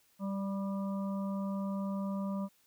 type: harmonic tone with a mistuned harmonic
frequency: 196 Hz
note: G3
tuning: in tune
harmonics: 1 / 3 / 5 / 6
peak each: -33 / -43 / -47 / -49 dBFS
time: 0.19-2.49 s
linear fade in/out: 50 ms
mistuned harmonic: 6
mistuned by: +29 cents
effects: white hiss -69 dBFS RMS until 2.66 s